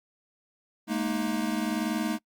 square chord, Ab suspended second, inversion none, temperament equal with one note detuned, 212.1 / 233.1 / 311.1 Hz, Ab3 / Bb3 / Eb4, +37 / 0 / 0 cents, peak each -32 dBFS, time 0.87-2.19 s, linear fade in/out 50 ms, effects noise-tail reverb RT60 0.1 s tail -25 dB re dry + Opus 48 kbps

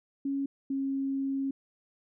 sine tone pair in turn, 276.2 / 271.9 Hz, C#4 / C#4, -6 / -33 cents, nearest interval unison, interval 27 cents, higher first, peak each -28 dBFS, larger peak neither, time 0.25-0.46 / 0.7-1.51 s, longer second, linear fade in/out 5 ms, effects none

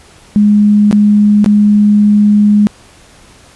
sine tone with dropouts, 207.7 Hz, G#3, in tune, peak -4 dBFS, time 0.36-2.67 s, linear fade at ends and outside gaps 0 ms, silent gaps 0.912-0.927 / 1.444-1.461 s, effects pink hiss -41 dBFS RMS until 3.55 s + resampled to 24000 Hz

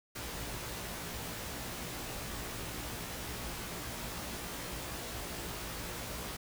pink noise with comb filter, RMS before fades -41 dBFS, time 0.15-6.37 s, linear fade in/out 10 ms, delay 17 ms, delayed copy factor +0.8, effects none

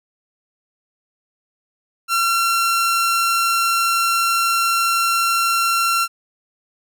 sawtooth tone, 1363 Hz, F6, 43 cents flat, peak -12 dBFS, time 2.08-6.08 s, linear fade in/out 50 ms, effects none

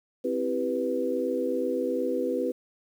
sine chord, C major seventh, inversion none, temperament equal, 261.6 / 329.6 / 392 / 493.9 Hz, C4 / E4 / G4 / B4, 0 / 0 / 0 / 0 cents, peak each -31 / -33 / -32 / -28 dBFS, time 0.24-2.52 s, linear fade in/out 10 ms, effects 9-bit

